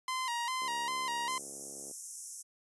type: tone with vibrato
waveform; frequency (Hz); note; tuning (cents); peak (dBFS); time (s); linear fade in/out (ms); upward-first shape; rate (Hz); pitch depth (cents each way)
sawtooth; 987.8; B5; 0; -29; 0.08-1.38; 2; square; 2.5; 77
type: click train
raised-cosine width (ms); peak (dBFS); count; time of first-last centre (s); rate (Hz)
2; -35; 91; 0.62-1.911; 69.7
type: high-pass noise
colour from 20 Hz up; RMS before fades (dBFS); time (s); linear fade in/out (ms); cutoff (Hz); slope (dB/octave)
white; -41; 1.28-2.43; 20; 5600; 96
effects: high-pass 300 Hz 12 dB/octave + resampled to 24000 Hz